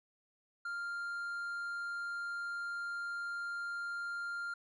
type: tone with hard clipping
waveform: triangle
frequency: 1396.9 Hz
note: F6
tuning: in tune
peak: -38 dBFS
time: 0.65-4.54 s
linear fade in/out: 5 ms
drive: 6 dB
effects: resampled to 24000 Hz